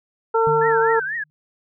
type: harmonic tone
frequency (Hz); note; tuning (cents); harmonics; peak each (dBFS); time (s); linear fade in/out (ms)
452.2; A4; +47; 1 / 2 / 3; -17 / -20 / -22; 0.34-1; 10
type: tone with exponential decay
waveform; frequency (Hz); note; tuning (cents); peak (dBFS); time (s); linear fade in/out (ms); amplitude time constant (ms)
sine; 151.6; D#3; -45; -23; 0.47-1.3; 0; 180
type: tone with vibrato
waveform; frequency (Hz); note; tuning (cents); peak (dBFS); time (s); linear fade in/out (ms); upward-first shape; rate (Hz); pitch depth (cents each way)
sine; 1688; G#6; +28; -23; 0.61-1.24; 10; triangle; 4.1; 220
effects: none